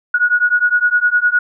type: beating tone pair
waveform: sine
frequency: 1451 / 1460.8 Hz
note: F#6 / F#6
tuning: -34 / -23 cents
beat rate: 9.8 Hz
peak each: -14 dBFS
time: 0.14-1.39 s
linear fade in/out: 5 ms
effects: none